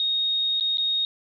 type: tone with dropouts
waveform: sine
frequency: 3729 Hz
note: A#7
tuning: in tune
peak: -21 dBFS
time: 0-1.05 s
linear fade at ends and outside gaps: 1 ms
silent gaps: 0.599-0.608 / 0.772-0.782 s
effects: none